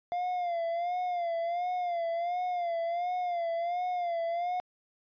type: tone with vibrato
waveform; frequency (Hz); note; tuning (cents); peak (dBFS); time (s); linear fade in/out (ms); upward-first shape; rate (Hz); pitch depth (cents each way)
triangle; 697; F5; -4; -27; 0.12-4.6; 0; sine; 1.4; 72
effects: resampled to 11025 Hz